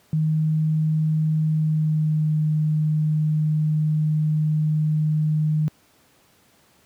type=tone with pitch glide; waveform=sine; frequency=156.1 to 153.86 Hz; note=D#3 to D#3; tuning=+6 to -19 cents; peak=-17 dBFS; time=0.13-5.68 s; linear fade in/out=0 ms; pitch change=-25 cents; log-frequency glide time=1.46-2.38 s; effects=pink hiss -58 dBFS RMS until 6.85 s + high-pass 100 Hz 12 dB/octave